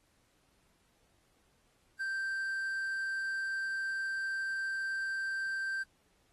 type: tone with quantisation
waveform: triangle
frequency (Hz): 1568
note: G6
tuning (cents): 0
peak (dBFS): -31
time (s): 1.99-5.84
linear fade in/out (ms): 20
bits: 10
effects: pink hiss -72 dBFS RMS until 6.32 s + AAC 32 kbps